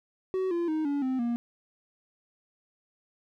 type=tone with pitch steps; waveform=triangle; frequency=376 / 342.8 / 312.5 / 285 / 259.8 / 236.9 Hz; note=F#4 / F4 / D#4 / C#4 / C4 / A#3; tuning=+28 / -32 / +8 / +48 / -12 / +28 cents; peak=-24 dBFS; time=0.34-1.36 s; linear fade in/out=0 ms; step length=170 ms; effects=none